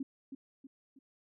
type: tone with echo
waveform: sine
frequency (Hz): 270.4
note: C#4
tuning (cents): -43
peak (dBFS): -34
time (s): 0-0.03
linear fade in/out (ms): 5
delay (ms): 320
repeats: 3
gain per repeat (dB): -7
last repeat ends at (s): 0.99
effects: none